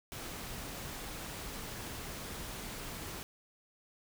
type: noise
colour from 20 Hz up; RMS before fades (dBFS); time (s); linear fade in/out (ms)
pink; -43; 0.12-3.23; 0
effects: none